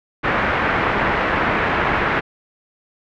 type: low-pass noise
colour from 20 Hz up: white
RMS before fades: -19 dBFS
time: 0.23-2.21 s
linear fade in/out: 20 ms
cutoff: 2000 Hz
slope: 24 dB/octave
effects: none